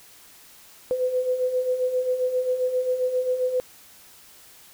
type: beating tone pair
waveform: sine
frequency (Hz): 500 / 507.5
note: B4 / B4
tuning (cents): +21 / +47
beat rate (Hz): 7.5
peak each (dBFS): -29 / -22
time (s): 0.91-3.6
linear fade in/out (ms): 0
effects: white hiss -50 dBFS RMS until 4.73 s